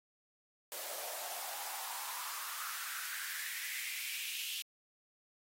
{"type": "noise with high-pass filter sweep", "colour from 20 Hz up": "white", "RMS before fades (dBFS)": -42, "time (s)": [0.72, 4.62], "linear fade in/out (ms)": 0, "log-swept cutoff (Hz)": [530, 3000], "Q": 4.5, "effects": ["AAC 48 kbps"]}